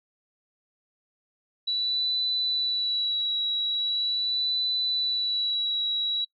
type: tone with vibrato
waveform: sine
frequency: 3935 Hz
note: B7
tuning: 7 cents flat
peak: -24 dBFS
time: 1.67-6.25 s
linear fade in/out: 10 ms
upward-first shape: sine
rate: 0.41 Hz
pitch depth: 24 cents each way
effects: noise-tail reverb RT60 0.1 s tail -23 dB re dry